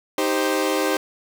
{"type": "chord", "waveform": "sawtooth", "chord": "C minor", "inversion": "first", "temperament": "equal", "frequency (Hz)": [311.1, 392, 523.3], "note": ["Eb4", "G4", "C5"], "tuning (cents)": [0, 0, 0], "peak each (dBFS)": -20, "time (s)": [0.18, 0.97], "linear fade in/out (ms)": 2, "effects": []}